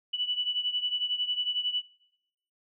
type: beating tone pair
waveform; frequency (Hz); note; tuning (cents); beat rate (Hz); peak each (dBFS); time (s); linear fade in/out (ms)
sine; 2960 / 2971; F#7 / F#7; 0 / +6; 11; -29 / -33; 0.13-1.82; 10
effects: noise-tail reverb RT60 0.9 s tail -23 dB re dry